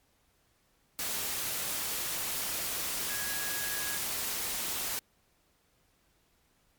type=tone in noise; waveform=sine; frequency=1661.2 Hz; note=G#6; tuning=in tune; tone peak=-39 dBFS; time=3.1-3.97 s; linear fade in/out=0 ms; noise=white; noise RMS=-34 dBFS; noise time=0.99-4.99 s; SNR=-8 dB; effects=pink hiss -70 dBFS RMS until 6.78 s + MP3 96 kbps